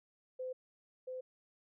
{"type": "tone with echo", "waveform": "sine", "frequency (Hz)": 512, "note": "C5", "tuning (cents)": -38, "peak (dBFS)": -38, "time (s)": [0.39, 0.53], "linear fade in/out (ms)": 10, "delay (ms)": 680, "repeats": 1, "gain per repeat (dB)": -2, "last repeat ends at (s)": 1.21, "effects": []}